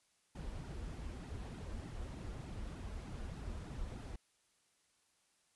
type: noise with flanger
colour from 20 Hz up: brown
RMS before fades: -45 dBFS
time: 0.35-4.16 s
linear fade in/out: 5 ms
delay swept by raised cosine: 1.7 to 7.5 ms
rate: 3.3 Hz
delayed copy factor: -0.95
effects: white hiss -75 dBFS RMS until 5.55 s + resampled to 24000 Hz